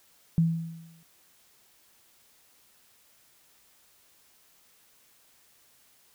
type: tone with exponential decay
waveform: sine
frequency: 164.81 Hz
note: E3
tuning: in tune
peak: -17 dBFS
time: 0.38-1.03 s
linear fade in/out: 0 ms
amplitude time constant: 140 ms
effects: white hiss -62 dBFS RMS until 6.14 s